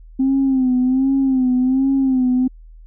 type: tone with vibrato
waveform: sine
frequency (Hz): 261.6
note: C4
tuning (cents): 0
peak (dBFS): -12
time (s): 0.19-2.48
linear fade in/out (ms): 10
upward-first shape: sine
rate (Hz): 1.3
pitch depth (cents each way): 68
effects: tanh soft clip ceiling -9 dBFS + added 40 Hz sine -38 dBFS peak until 2.86 s